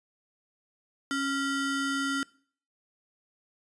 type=ring-modulated tone; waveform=square; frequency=830.6 Hz; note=G#5; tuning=in tune; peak=-25 dBFS; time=1.11-2.23 s; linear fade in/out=0 ms; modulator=556 Hz; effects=noise-tail reverb RT60 0.5 s tail -23 dB re dry + resampled to 22050 Hz